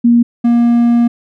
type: tone pair in turn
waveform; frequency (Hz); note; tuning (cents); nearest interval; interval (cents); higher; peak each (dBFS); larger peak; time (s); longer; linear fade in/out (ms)
sine / triangle; 236.7 / 236.7; A#3 / A#3; +27 / +27; unison; 0; neither; -5; neither; 0.04-0.23 / 0.44-1.08; second; 10
effects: none

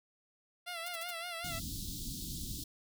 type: tone with vibrato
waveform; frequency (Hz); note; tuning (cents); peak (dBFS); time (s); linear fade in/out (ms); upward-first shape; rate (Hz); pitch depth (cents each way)
10% pulse; 686; F5; -31; -31; 0.66-1.6; 20; sine; 5.3; 71
type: noise bursts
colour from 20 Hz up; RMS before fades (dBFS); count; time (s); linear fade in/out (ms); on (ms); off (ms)
blue; -43; 4; 0.86-1.11; 5; 25; 50
type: band-stop noise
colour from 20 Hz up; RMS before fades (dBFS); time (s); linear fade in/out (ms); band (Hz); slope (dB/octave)
pink; -41; 1.44-2.64; 5; 310 to 3500; 48
effects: none

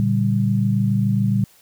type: chord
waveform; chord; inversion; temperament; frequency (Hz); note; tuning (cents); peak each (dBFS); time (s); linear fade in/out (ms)
sine; G minor; first; equal with one note detuned; 116.54 / 143.73 / 196; Bb2 / D3 / G3; 0 / -37 / 0; -19 / -24 / -19; 0-1.44; 0
effects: white hiss -53 dBFS RMS until 1.61 s

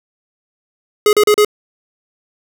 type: tone bursts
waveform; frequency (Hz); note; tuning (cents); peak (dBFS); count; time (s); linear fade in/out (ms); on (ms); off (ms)
square; 419.6; G#4; +18; -8; 4; 1.06-1.448; 2; 70; 36
effects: none

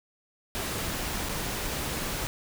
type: noise with dropouts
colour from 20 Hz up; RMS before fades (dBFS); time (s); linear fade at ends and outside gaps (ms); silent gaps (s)
pink; -32; 0.55-2.27; 0; 1.288-1.293
effects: none

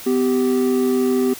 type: tone pair together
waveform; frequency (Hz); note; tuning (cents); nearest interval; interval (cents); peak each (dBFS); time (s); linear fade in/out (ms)
triangle; 251.8 / 389.8; B3 / G4; +34 / -10; minor sixth; 756; -16; 0.06-1.34; 10
effects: white hiss -36 dBFS RMS until 1.39 s

